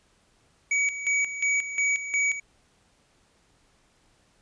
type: tone with tremolo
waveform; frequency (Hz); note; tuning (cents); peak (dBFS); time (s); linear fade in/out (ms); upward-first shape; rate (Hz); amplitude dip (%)
square; 2267; C#7; +38; -22; 0.71-2.4; 5; square; 2.8; 70
effects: pink hiss -64 dBFS RMS until 4.41 s + resampled to 22050 Hz